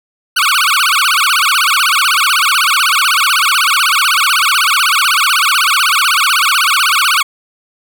20% pulse tone with vibrato, 1288 Hz, E6, 41 cents flat, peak -4 dBFS, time 0.36-7.23 s, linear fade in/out 10 ms, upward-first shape sine, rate 16 Hz, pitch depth 290 cents each way, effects none

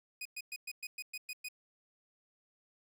sawtooth tone bursts, 2489 Hz, D#7, in tune, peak -36 dBFS, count 9, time 0.21-1.486 s, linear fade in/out 5 ms, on 44 ms, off 110 ms, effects none

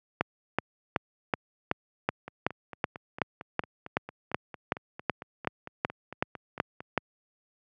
two click trains, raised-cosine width 0.5 ms, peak -9 / -24 dBFS, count 19 / 21, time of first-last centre 0.21-6.977 / 2.28-6.805 s, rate 2.66 / 4.42 Hz, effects high-pass 100 Hz 12 dB/octave

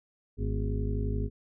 harmonic tone with a mistuned harmonic, 51.6 Hz, G#1, 10 cents flat, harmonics 1 / 2 / 3 / 4 / 5 / 7 / 8, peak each -30 / -32 / -41 / -40 / -39 / -45 / -39 dBFS, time 0.37-1.3 s, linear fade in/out 50 ms, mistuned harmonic 4, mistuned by +100 cents, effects none

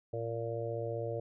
harmonic tone with a mistuned harmonic, 115.5 Hz, A#2, 16 cents flat, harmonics 1 / 3 / 4 / 5 / 6, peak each -39 / -44 / -38 / -39 / -47 dBFS, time 0.13-1.2 s, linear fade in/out 5 ms, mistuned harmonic 1, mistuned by -17 cents, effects none

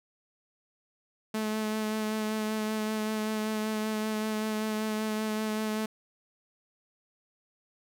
sawtooth tone with vibrato, 216.1 Hz, A3, 31 cents flat, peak -25 dBFS, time 1.34-5.86 s, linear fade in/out 5 ms, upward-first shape sine, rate 5.2 Hz, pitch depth 16 cents each way, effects none

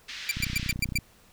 pink band-pass noise, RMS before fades -39 dBFS, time 0.08-0.73 s, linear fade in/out 10 ms, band 1800 to 5100 Hz, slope 24 dB/octave
sawtooth tone bursts, 2354 Hz, D7, 3 cents sharp, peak -20 dBFS, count 6, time 0.29-0.978 s, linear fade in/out 2 ms, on 23 ms, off 110 ms
click train, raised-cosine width 5 ms, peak -21 dBFS, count 20, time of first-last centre 0.37-0.987 s, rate 30.8 Hz
effects pink hiss -58 dBFS RMS until 1.32 s

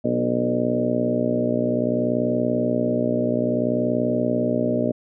harmonic tone with a mistuned harmonic, 60.6 Hz, B1, 32 cents flat, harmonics 2 / 3 / 4 / 5 / 6 / 7 / 8 / 9 / 10, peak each -30 / -33 / -23 / -29 / -31 / -29 / -30 / -32 / -25 dBFS, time 0.04-4.92 s, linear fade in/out 10 ms, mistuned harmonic 5, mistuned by -19 cents, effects none

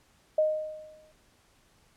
sine tone with exponential decay, 619 Hz, D#5, 9 cents flat, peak -19 dBFS, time 0.38-1.12 s, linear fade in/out 5 ms, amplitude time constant 160 ms, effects pink hiss -64 dBFS RMS until 1.96 s + low-pass 11000 Hz 12 dB/octave

